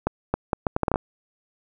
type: accelerating click train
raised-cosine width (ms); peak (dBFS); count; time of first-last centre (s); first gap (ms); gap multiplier
1; -7; 10; 0.07-0.958; 270; 0.71
effects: none